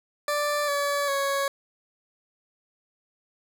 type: tone with pitch steps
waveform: 20% pulse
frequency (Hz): 587.3 / 570.9 / 555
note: D5 / D5 / C#5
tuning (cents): 0 / -49 / +2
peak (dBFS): -19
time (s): 0.28-1.48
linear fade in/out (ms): 2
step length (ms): 400
effects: none